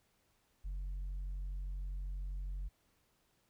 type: tone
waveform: sine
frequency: 46.25 Hz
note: F#1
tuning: in tune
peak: -35 dBFS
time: 0.64-2.69 s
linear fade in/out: 20 ms
effects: tanh soft clip ceiling -37 dBFS + pink hiss -75 dBFS RMS until 3.49 s